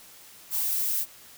violet noise with high-pass filter sweep, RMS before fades -27 dBFS, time 0.5-1.06 s, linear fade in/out 50 ms, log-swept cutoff 1100 to 210 Hz, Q 5.7, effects white hiss -50 dBFS RMS until 1.37 s

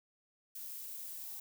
violet noise with high-pass filter sweep, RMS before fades -45 dBFS, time 0.55-1.4 s, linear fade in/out 5 ms, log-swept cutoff 220 to 900 Hz, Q 8.2, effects none

